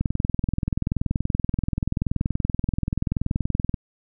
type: click train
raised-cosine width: 5 ms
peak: -10 dBFS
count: 79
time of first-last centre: 0.01-3.742 s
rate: 20.9 Hz
effects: none